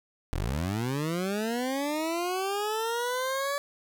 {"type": "linear sweep", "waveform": "20% pulse", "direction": "up", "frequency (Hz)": [36.87, 574], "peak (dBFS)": -23, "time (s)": [0.33, 3.58], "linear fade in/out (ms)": 0, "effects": []}